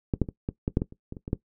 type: clicks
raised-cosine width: 3 ms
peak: -11 / -9 / -21 / -15 / -12 / -8 / -14 / -30 / -22 / -27 / -22 / -11 dBFS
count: 12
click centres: 0.138 / 0.217 / 0.288 / 0.489 / 0.679 / 0.771 / 0.819 / 0.924 / 1.124 / 1.168 / 1.279 / 1.331 s
effects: noise-tail reverb RT60 0.1 s tail -17 dB re dry